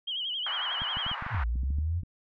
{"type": "tone with vibrato", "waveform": "sine", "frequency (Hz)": 3087, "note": "G7", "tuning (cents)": -27, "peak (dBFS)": -30, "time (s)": [0.07, 1.15], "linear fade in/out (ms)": 10, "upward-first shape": "sine", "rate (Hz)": 11, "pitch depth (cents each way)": 100}
{"type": "band-pass noise", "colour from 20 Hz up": "white", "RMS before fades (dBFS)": -37, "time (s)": [0.46, 1.44], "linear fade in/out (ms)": 5, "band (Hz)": [830, 1700], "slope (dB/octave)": 24}
{"type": "clicks", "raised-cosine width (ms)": 5, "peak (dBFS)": -27, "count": 12, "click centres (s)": [0.819, 0.97, 1.065, 1.115, 1.224, 1.265, 1.346, 1.557, 1.634, 1.705, 1.786, 2.033]}
{"type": "exponential two-way sweep", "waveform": "sine", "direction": "down then up", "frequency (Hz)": [137.7, 55.7, 91.3], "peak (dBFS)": -26, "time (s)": [1.3, 2.03], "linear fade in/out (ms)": 50, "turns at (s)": 1.45}
{"effects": []}